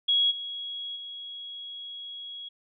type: tone with level steps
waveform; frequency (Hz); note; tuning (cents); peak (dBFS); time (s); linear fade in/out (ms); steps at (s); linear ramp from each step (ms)
sine; 3322; G#7; 0; -20 / -33 / -37; 0.08-2.49; 10; 0.3 / 0.95; 20
effects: none